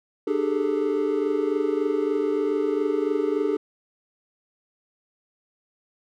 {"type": "tone cluster", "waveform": "triangle", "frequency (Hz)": [298.9, 392.8, 416.7, 439.9], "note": ["D4", "G4", "G#4", "A4"], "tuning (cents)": [31, 4, 6, 0], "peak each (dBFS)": -25, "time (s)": [0.27, 3.57], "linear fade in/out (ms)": 5, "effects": []}